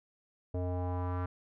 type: tone with low-pass filter sweep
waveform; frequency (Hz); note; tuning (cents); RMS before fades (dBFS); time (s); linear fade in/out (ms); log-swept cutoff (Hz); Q
square; 90; F#2; -47; -34; 0.54-1.26; 5; 570 to 1300; 2.9
effects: none